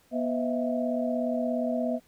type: tone cluster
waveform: sine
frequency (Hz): 243.3 / 509 / 641 / 678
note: B3 / C5 / E5 / E5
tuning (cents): -26 / -48 / -49 / +49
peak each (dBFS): -28 / -35 / -30 / -36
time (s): 0.11-2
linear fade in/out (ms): 50
effects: pink hiss -63 dBFS RMS until 2.07 s